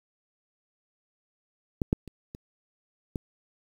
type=clicks; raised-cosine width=3 ms; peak=-13 / -9 / -29 / -27 / -18 dBFS; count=5; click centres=1.818 / 1.929 / 2.077 / 2.349 / 3.158 s; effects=8-bit